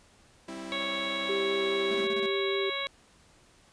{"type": "chord", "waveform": "sawtooth", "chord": "C major", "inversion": "second", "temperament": "equal with one note detuned", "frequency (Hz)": [196, 265.7, 329.6], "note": ["G3", "C4", "E4"], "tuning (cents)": [0, 27, 0], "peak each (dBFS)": [-40, -40, -36], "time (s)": [0.48, 2.05], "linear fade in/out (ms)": 5}
{"type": "harmonic tone", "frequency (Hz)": 554.4, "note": "C#5", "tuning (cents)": 0, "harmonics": [1, 2, 3, 4, 5, 6, 7], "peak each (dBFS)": [-38, -38, -42, -35, -45, -39, -36], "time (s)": [0.72, 2.87], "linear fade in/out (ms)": 0}
{"type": "tone with vibrato", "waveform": "sine", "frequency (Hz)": 392, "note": "G4", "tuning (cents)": 0, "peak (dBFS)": -28, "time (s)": [1.29, 2.7], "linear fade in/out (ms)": 5, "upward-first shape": "sine", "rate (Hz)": 4.9, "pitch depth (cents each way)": 8}
{"type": "tone bursts", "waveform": "square", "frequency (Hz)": 220, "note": "A3", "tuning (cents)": 0, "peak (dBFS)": -37, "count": 6, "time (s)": [1.91, 2.261], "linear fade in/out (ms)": 2, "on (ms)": 36, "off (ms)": 27}
{"effects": ["pink hiss -60 dBFS RMS until 3.72 s", "resampled to 22050 Hz"]}